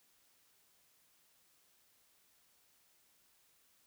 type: silence
effects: white hiss -71 dBFS RMS until 3.86 s